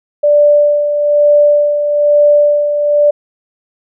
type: tone with tremolo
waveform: sine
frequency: 587.3 Hz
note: D5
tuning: in tune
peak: -4 dBFS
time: 0.23-3.11 s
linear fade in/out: 10 ms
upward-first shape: sine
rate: 1.1 Hz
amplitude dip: 55%
effects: none